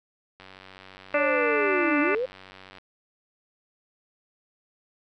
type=click train; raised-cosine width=0.3 ms; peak=-29 dBFS; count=227; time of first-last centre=0.4-2.784 s; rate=94.8 Hz
type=linear two-way sweep; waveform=sine; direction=down then up; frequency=588 to 280.7 to 533 Hz; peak=-24 dBFS; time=1.14-2.26 s; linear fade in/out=10 ms; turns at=2 s
type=harmonic tone; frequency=293.7 Hz; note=D4; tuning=in tune; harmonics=1 / 2 / 3 / 4 / 5 / 6 / 7 / 8 / 9; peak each=-32 / -30 / -35 / -30 / -30 / -34 / -30 / -35 / -32 dBFS; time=1.14-2.15 s; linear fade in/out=2 ms
effects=none